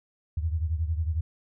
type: beating tone pair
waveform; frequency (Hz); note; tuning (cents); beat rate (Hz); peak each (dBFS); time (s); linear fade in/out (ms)
sine; 78.3 / 89.3; D#2 / F2; +11 / +39; 11; -26 / -31; 0.37-1.21; 5
effects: none